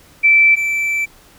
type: tone pair in turn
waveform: sine / triangle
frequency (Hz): 2328 / 2328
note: D7 / D7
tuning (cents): -16 / -16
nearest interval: unison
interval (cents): 0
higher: neither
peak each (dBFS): -7 / -14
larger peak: first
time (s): 0.23-0.56 / 0.56-1.06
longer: second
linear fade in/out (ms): 20
effects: pink hiss -47 dBFS RMS until 1.38 s